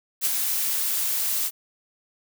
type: noise with ADSR envelope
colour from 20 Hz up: blue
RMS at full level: -21 dBFS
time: 0.21-1.51 s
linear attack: 45 ms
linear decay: 24 ms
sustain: -4 dB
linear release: 47 ms
effects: none